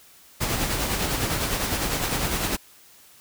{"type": "noise with tremolo", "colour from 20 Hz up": "pink", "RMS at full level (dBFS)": -24, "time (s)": [0.4, 2.57], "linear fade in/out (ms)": 20, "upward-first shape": "sine", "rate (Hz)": 9.9, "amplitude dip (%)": 40, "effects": ["white hiss -52 dBFS RMS until 3.2 s"]}